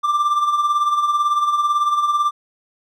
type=tone with tremolo; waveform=triangle; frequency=1182 Hz; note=D6; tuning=11 cents sharp; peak=-11 dBFS; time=0.03-2.31 s; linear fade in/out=20 ms; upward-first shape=sine; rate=18 Hz; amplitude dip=55%; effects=none